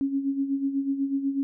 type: tone with tremolo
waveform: sine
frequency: 275.1 Hz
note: C#4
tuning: 13 cents flat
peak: -21 dBFS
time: 0.01-1.43 s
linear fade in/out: 0 ms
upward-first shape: sine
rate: 8.1 Hz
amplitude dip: 65%
effects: none